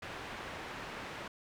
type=low-pass noise; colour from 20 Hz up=white; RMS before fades=-44 dBFS; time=0.02-1.28 s; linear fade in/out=5 ms; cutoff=1900 Hz; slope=12 dB/octave; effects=none